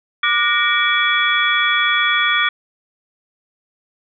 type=tone cluster; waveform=sine; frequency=1187 / 1447 / 1861 / 2312 / 3378 Hz; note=D6 / F#6 / A#6 / D7 / G#7; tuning=+18 / -39 / -3 / -28 / +29 cents; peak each=-20 dBFS; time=0.23-2.49 s; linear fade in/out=5 ms; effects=none